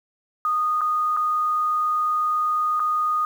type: tone with dropouts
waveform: sine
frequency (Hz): 1234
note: D#6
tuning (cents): -15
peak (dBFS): -19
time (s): 0.45-3.25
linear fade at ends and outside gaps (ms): 1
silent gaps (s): 0.809-0.815 / 1.166-1.171 / 2.796-2.801
effects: 8-bit